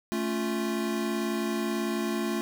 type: chord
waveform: square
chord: A augmented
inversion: none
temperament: equal with one note detuned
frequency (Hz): 220 / 278.3 / 349.2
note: A3 / C#4 / E#4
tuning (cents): 0 / +7 / 0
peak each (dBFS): -31 / -36 / -32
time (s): 0.12-2.41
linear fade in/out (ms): 0
effects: none